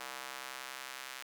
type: tone with high-pass filter sweep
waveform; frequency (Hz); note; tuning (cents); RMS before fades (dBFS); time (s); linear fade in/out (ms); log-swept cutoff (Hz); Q
square; 65.41; C2; 0; -45; 0-1.23; 5; 990 to 1600; 0.87
effects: 11-bit